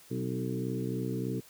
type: harmonic tone with a mistuned harmonic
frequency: 63.3 Hz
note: B1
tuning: 43 cents sharp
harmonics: 2 / 3 / 4 / 5 / 6 / 7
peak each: -35 / -37 / -38 / -39 / -40 / -40 dBFS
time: 0.1-1.41 s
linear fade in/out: 20 ms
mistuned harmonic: 4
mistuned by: +35 cents
effects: white hiss -56 dBFS RMS until 1.49 s